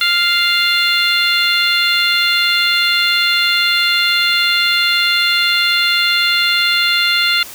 harmonic tone, 698 Hz, F5, 1 cent flat, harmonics 2 / 3 / 4 / 5 / 6, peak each -18 / -18 / -18 / -18 / -18 dBFS, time 0.01-7.43 s, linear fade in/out 2 ms, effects white hiss -33 dBFS RMS until 7.54 s

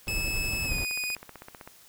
brown noise with tremolo, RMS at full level -32 dBFS, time 0.07-0.84 s, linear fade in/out 0 ms, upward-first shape sine, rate 11 Hz, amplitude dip 25%
sawtooth tone with pitch glide, 2603 to 2480 Hz, E7 to D#7, -22 to -6 cents, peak -26 dBFS, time 0.08-1.15 s, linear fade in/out 0 ms, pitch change -84 cents, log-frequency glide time 0.66-0.74 s
click train, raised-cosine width 0.5 ms, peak -27 dBFS, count 16, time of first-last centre 0.72-1.675 s, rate 15.7 Hz
effects white hiss -55 dBFS RMS until 1.88 s

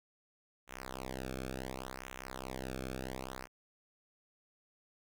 sawtooth tone with flanger, 64.8 Hz, C2, 16 cents flat, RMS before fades -43 dBFS, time 0.67-3.48 s, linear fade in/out 50 ms, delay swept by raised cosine 0.21 to 1.04 ms, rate 0.69 Hz, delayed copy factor -0.95, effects none

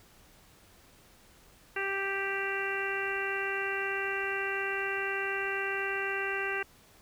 harmonic tone, 392 Hz, G4, in tune, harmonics 1 / 2 / 3 / 4 / 5 / 6 / 7, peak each -36 / -41 / -41 / -35 / -37 / -41 / -38 dBFS, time 1.76-6.63 s, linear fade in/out 5 ms, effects pink hiss -59 dBFS RMS until 7.01 s

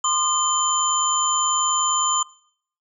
sine tone cluster, 1050 / 1209 / 3092 / 7050 Hz, C6 / D6 / G7 / A8, +6 / +50 / -24 / +2 cents, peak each -24 / -23 / -27 / -22 dBFS, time 0.04-2.23 s, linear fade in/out 5 ms, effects noise-tail reverb RT60 0.6 s tail -21 dB re dry

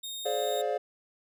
sawtooth tone, 3700 Hz, A#7, 14 cents flat, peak -33 dBFS, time 0.03-0.62 s, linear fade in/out 10 ms
triangle chord, D half-diminished seventh, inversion second, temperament just, 422.9 / 528.6 / 587.3 / 704.8 Hz, Ab4 / C5 / D5 / F5, +31 / +18 / 0 / +16 cents, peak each -31 dBFS, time 0.25-0.78 s, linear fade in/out 10 ms
effects none

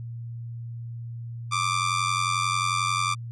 sawtooth tone with amplitude modulation, 1181 Hz, D6, 9 cents sharp, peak -16 dBFS, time 1.51-3.15 s, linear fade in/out 20 ms, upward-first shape sine, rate 91.2 Hz, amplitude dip 80%, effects added 117 Hz sine -33 dBFS peak until 3.31 s + resampled to 22050 Hz

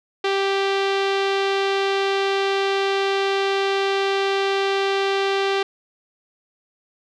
sawtooth tone with low-pass filter, 392 Hz, G4, in tune, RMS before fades -21 dBFS, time 0.24-5.63 s, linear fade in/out 5 ms, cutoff 3700 Hz, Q 1.7, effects none

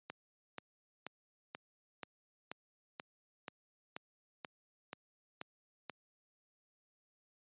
click train, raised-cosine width 0.3 ms, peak -26 dBFS, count 13, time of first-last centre 0.1-5.897 s, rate 2.07 Hz, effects high-pass 150 Hz 12 dB/octave + resampled to 8000 Hz

